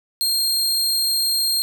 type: tone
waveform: sawtooth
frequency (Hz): 4211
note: C8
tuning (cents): +10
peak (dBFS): -15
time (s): 0.21-1.62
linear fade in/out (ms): 0
effects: none